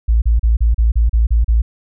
sine tone bursts, 56.5 Hz, A1, 47 cents sharp, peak -9 dBFS, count 9, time 0.08-1.62 s, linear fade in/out 10 ms, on 140 ms, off 35 ms, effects none

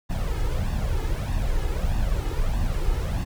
brown noise with flanger, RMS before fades -24 dBFS, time 0.09-3.25 s, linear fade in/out 20 ms, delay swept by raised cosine 1.1 to 2.4 ms, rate 1.6 Hz, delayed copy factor +0.65, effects none

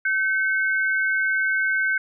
sine tone pair together, 1540 / 2178 Hz, G6 / C#7, -31 / -31 cents, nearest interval tritone, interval 600 cents, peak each -20 / -26 dBFS, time 0.05-1.98 s, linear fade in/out 5 ms, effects none

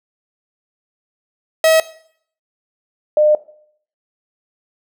45% pulse / sine tone pair in turn, 641 / 604.8 Hz, E5 / D#5, -49 / -49 cents, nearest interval minor second, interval 100 cents, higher first, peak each -9 dBFS, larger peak neither, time 1.64-1.8 / 3.17-3.35 s, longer second, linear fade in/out 2 ms, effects noise-tail reverb RT60 0.6 s tail -17 dB re dry

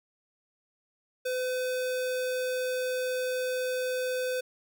square tone, 507 Hz, B4, 45 cents sharp, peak -29 dBFS, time 1.25-4.41 s, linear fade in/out 10 ms, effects none

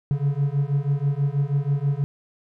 triangle beating tone pair, 138.59 / 144.79 Hz, C#3 / D3, 0 / -24 cents, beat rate 6.2 Hz, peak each -21 dBFS, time 0.11-2.04 s, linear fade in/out 0 ms, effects none

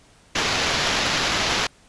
violet noise with sample-and-hold, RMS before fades -22 dBFS, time 0.35-1.67 s, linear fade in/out 5 ms, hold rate 8820 Hz, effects pink hiss -54 dBFS RMS until 1.88 s + resampled to 22050 Hz

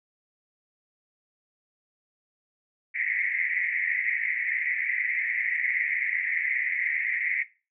pink band-pass noise, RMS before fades -28 dBFS, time 2.94-7.44 s, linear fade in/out 20 ms, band 1900 to 2200 Hz, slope 96 dB/octave, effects noise-tail reverb RT60 0.3 s tail -17 dB re dry

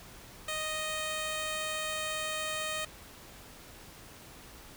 5% pulse tone with notch filter, 622 Hz, D#5, 1 cent flat, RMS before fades -35 dBFS, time 0.48-2.85 s, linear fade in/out 5 ms, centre 5300 Hz, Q 1.3, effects pink hiss -51 dBFS RMS until 4.76 s

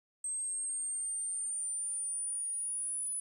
sine linear sweep, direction up, 8310 to 9956 Hz, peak -31 dBFS, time 0.24-3.2 s, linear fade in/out 5 ms, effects tanh soft clip ceiling -33 dBFS + 11-bit

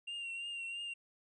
triangle tone with vibrato, 2772 Hz, F7, 14 cents flat, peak -38 dBFS, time 0.07-0.94 s, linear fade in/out 10 ms, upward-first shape triangle, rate 3 Hz, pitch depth 40 cents each way, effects resampled to 22050 Hz

